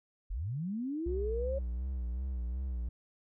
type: linear sweep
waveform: sine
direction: up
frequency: 34.65 to 554.4 Hz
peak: -33 dBFS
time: 0.3-1.59 s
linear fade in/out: 10 ms
type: tone with vibrato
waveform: triangle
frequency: 62.6 Hz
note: B1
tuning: 24 cents sharp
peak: -31 dBFS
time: 1.06-2.89 s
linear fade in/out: 5 ms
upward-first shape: sine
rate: 2.7 Hz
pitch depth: 96 cents each way
effects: none